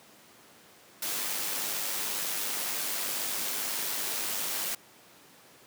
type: noise with amplitude modulation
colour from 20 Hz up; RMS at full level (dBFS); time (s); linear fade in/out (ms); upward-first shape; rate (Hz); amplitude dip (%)
white; -31; 1.02-4.75; 5; sine; 102; 30
effects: pink hiss -55 dBFS RMS until 5.66 s + high-pass 200 Hz 12 dB/octave